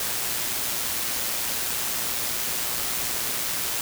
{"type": "noise with amplitude modulation", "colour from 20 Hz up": "white", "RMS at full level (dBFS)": -26, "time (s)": [0, 3.81], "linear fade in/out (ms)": 2, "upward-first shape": "sine", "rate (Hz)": 118, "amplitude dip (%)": 30, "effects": []}